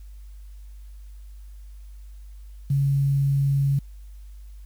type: tone with quantisation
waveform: sine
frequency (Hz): 139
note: C#3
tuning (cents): +5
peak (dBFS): -18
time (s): 2.7-3.79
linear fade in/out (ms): 5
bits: 8
effects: added 50 Hz sine -39 dBFS peak until 4.65 s + white hiss -63 dBFS RMS until 4.65 s